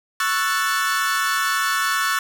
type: chord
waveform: 40% pulse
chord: F# minor seventh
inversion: second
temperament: equal with one note detuned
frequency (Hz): 1108.7 / 1330.8 / 1480 / 1760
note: C#6 / E6 / F#6 / A6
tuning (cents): 0 / +16 / 0 / 0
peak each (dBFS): -24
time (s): 0.2-2.19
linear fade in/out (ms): 2
effects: none